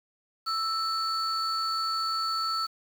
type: tone pair together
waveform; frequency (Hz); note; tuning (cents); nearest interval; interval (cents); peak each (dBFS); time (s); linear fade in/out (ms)
sine; 1318.5 / 4457; E6 / C#8; 0 / +9; octave + major sixth; 2109; -27 / -29; 0.46-2.67; 20
effects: tanh soft clip ceiling -22 dBFS + 8-bit